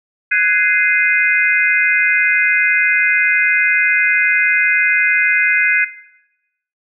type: chord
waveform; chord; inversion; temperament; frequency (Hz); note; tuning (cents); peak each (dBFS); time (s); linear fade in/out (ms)
sine; Ab dominant seventh; third; just; 1495.1 / 1661.2 / 2077 / 2492; Gb6 / Ab6 / C7 / Eb7; +18 / 0 / -13 / +2; -17; 0.31-5.85; 10
effects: noise-tail reverb RT60 0.9 s tail -17 dB re dry